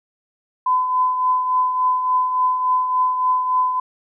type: tone with tremolo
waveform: sine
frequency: 1012 Hz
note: B5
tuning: 42 cents sharp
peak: -13 dBFS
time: 0.66-3.8 s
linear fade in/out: 5 ms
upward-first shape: triangle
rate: 3.5 Hz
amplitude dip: 55%
effects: none